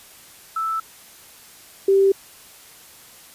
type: tone pair in turn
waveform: sine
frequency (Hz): 1318.5 / 390.5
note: E6 / G4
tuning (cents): 0 / -7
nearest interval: octave + major sixth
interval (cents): 2107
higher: first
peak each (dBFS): -21 / -12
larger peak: second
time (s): 0.56-0.8 / 1.88-2.12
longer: neither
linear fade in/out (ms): 5
effects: white hiss -46 dBFS RMS until 3.34 s + resampled to 32000 Hz

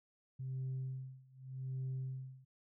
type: tone with tremolo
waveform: sine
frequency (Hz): 131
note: C3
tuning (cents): +2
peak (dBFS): -35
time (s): 0.39-2.45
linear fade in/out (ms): 10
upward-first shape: sine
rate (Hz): 0.84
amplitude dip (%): 95
effects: tanh soft clip ceiling -35 dBFS

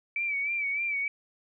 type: tone with vibrato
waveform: sine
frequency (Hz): 2303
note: D7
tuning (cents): -34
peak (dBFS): -27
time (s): 0.16-1.08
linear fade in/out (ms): 2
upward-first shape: sine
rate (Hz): 3.3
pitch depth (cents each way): 62
effects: none

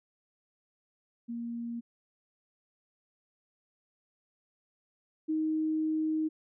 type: tone pair in turn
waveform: sine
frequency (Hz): 234.7 / 313.3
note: A#3 / D#4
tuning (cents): +12 / +12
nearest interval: perfect fourth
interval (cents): 500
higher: second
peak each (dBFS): -34 / -27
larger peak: second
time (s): 1.28-1.81 / 5.28-6.29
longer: second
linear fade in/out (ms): 20
effects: none

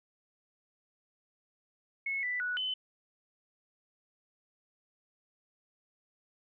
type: tone with pitch steps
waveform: sine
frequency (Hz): 2189 / 1981 / 1472 / 3035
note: C#7 / B6 / F#6 / F#7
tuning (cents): -22 / +5 / -9 / +43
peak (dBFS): -31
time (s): 2.06-2.74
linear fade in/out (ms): 5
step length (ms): 170
effects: none

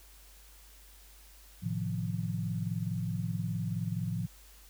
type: chord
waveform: sine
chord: F dominant seventh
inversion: first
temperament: equal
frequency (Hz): 110 / 130.81 / 155.56 / 174.61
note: A2 / C3 / Eb3 / F3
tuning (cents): 0 / 0 / 0 / 0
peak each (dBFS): -35 / -40 / -38 / -35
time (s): 1.62-4.27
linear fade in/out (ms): 20
effects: added 50 Hz sine -55 dBFS peak until 4.69 s + white hiss -58 dBFS RMS until 4.69 s

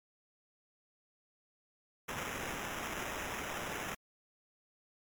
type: noise with sample-and-hold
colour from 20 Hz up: white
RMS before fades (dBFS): -40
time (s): 2.08-3.95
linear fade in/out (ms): 10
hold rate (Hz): 4410
effects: MP3 96 kbps

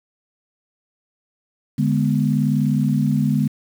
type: chord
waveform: sine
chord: G# diminished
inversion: second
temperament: equal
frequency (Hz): 146.83 / 207.7 / 246.9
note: D3 / G#3 / B3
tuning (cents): 0 / 0 / 0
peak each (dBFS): -19 / -20 / -21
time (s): 1.78-3.48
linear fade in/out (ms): 10
effects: 7-bit

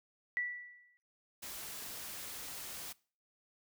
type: tone with exponential decay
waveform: sine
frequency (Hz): 1958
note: B6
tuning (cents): -15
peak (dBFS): -30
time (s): 0.37-0.97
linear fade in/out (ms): 0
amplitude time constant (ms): 130
type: noise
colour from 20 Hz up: white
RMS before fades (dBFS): -45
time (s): 1.42-2.93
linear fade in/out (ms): 10
effects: noise-tail reverb RT60 0.4 s tail -22 dB re dry

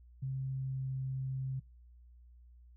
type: tone with pitch glide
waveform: sine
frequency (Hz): 133.1 to 132.26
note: C3 to C3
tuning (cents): +30 to +19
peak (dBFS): -34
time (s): 0.22-1.6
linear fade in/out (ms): 10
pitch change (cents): -11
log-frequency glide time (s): 0.49-0.9
effects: noise-tail reverb RT60 0.3 s tail -25 dB re dry + added 60 Hz sine -55 dBFS peak until 2.76 s

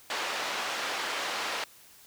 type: band-pass noise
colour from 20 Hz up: pink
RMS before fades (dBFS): -33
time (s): 0.1-1.64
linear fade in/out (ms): 2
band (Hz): 680 to 4700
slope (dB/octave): 12
effects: white hiss -55 dBFS RMS until 2.06 s

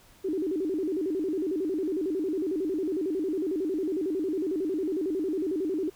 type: tone with vibrato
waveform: sine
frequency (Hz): 343.5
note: F4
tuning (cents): -29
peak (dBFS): -26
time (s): 0.24-5.9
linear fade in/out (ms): 10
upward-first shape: square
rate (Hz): 11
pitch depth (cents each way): 190
effects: pink hiss -57 dBFS RMS until 5.95 s

